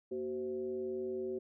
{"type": "tone with frequency modulation", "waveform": "sine", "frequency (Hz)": 377.5, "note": "F#4", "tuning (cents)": 35, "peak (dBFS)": -35, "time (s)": [0.11, 1.39], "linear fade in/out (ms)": 10, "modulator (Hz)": 142, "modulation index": 0.65, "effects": []}